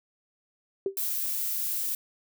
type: tone with exponential decay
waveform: sine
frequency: 390 Hz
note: G4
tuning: 9 cents flat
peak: -21 dBFS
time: 0.86-0.98 s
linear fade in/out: 2 ms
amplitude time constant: 24 ms
type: noise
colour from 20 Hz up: violet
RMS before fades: -30 dBFS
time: 0.97-1.95 s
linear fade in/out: 2 ms
effects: none